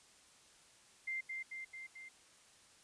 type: tone with echo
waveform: sine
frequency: 2093 Hz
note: C7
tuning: in tune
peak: -37 dBFS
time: 1.07-1.21 s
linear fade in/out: 10 ms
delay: 220 ms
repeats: 4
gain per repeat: -3 dB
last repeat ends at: 2.09 s
effects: white hiss -64 dBFS RMS until 2.83 s + resampled to 22050 Hz